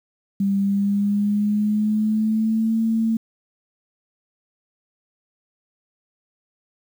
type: tone with pitch glide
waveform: sine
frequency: 197.7 to 224.5 Hz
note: G3 to A3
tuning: +15 to +35 cents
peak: -17 dBFS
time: 0.4-3.17 s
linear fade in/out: 5 ms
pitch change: +220 cents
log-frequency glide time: 0.6-2.78 s
effects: 8-bit